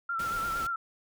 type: tone with vibrato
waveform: sine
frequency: 1360 Hz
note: F6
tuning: 46 cents flat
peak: -29 dBFS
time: 0.09-0.76 s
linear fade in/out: 5 ms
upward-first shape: sine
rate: 8.7 Hz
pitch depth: 47 cents each way
type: noise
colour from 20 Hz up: pink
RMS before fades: -41 dBFS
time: 0.19-0.67 s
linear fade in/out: 5 ms
effects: none